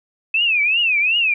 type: tone with vibrato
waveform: sine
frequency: 2569 Hz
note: E7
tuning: 45 cents flat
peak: -14 dBFS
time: 0.34-1.34 s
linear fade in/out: 5 ms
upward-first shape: triangle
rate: 2.7 Hz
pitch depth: 220 cents each way
effects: none